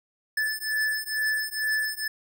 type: beating tone pair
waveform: square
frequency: 1741 / 1743.2 Hz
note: A6 / A6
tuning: -19 / -17 cents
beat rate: 2.2 Hz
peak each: -29 dBFS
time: 0.37-2.08 s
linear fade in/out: 5 ms
effects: none